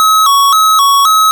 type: tone with vibrato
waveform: square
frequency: 1196 Hz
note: D6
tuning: 31 cents sharp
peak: -6 dBFS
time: 0-1.31 s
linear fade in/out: 0 ms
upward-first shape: square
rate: 1.9 Hz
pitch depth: 120 cents each way
effects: none